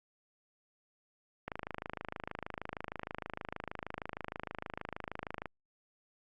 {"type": "click train", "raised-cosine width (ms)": 0.5, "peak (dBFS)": -23, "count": 106, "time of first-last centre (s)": [1.48, 5.457], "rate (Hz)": 26.4, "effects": ["Opus 48 kbps"]}